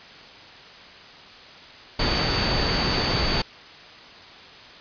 sine tone in noise, 4565 Hz, D8, 50 cents flat, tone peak -27 dBFS, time 1.99-3.42 s, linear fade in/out 5 ms, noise pink, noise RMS -23 dBFS, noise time 1.99-3.42 s, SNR -7 dB, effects white hiss -44 dBFS RMS until 4.8 s + resampled to 11025 Hz

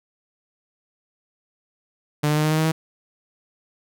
sawtooth tone with pitch steps, 148.9 / 150.72 / 152.56 / 154.42 / 156.3 / 158.21 / 160.14 Hz, D3 / D3 / D#3 / D#3 / D#3 / D#3 / E3, +24 / +45 / -34 / -13 / +8 / +29 / -50 cents, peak -14 dBFS, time 2.23-2.72 s, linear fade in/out 10 ms, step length 70 ms, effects none

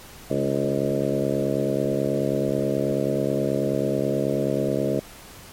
harmonic tone with a mistuned harmonic, 69.3 Hz, C#2, in tune, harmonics 2 / 3 / 4 / 5 / 6 / 7 / 8 / 9, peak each -29 / -29 / -29 / -29 / -29 / -29 / -29 / -29 dBFS, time 0.3-5 s, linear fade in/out 5 ms, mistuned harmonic 4, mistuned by +25 cents, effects pink hiss -44 dBFS RMS until 5.52 s + MP3 64 kbps

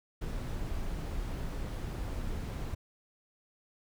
brown noise, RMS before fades -36 dBFS, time 0.21-2.75 s, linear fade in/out 10 ms, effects none

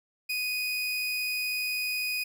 30% pulse tone, 2489 Hz, D#7, in tune, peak -26 dBFS, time 0.29-2.24 s, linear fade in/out 10 ms, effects none

